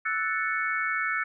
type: chord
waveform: sine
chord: F# minor seventh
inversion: third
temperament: equal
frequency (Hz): 1318.5 / 1480 / 1760 / 2217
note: E6 / F#6 / A6 / C#7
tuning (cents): 0 / 0 / 0 / 0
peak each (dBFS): -31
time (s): 0.05-1.24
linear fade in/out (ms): 10
effects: none